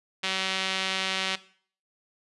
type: tone with band-pass filter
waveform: sawtooth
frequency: 189.9 Hz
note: F#3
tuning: 45 cents sharp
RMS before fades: -29 dBFS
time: 0.23-1.36 s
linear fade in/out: 10 ms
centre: 3100 Hz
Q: 1.6
effects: noise-tail reverb RT60 0.5 s tail -17 dB re dry + resampled to 24000 Hz